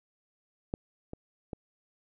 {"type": "clicks", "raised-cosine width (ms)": 2, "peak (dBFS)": [-18, -26, -23], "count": 3, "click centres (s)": [0.739, 1.134, 1.532], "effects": []}